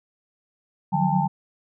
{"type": "tone cluster", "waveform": "sine", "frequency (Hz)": [150.5, 179.1, 187.2, 806, 892], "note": ["D3", "F3", "F#3", "G5", "A5"], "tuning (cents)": [43, 44, 20, 48, 23], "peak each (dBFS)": -25, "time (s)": [0.92, 1.28], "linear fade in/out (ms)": 20, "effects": []}